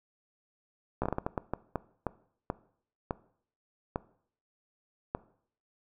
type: slowing click train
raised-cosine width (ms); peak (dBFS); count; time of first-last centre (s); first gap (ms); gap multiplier
1; -16; 15; 1.02-5.15; 15; 1.4
effects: noise-tail reverb RT60 0.6 s tail -19 dB re dry